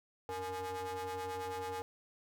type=ring-modulated tone; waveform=45% pulse; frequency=187.6 Hz; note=F#3; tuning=24 cents sharp; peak=-35 dBFS; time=0.29-1.82 s; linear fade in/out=0 ms; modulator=652 Hz; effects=none